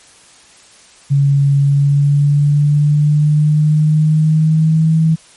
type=tone with pitch glide; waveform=sine; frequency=140.4 to 160.35 Hz; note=C#3 to E3; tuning=+22 to -48 cents; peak=-8 dBFS; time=1.1-5.16 s; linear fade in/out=20 ms; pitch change=+230 cents; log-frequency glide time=1.59-4.97 s; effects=white hiss -44 dBFS RMS until 5.36 s + MP3 48 kbps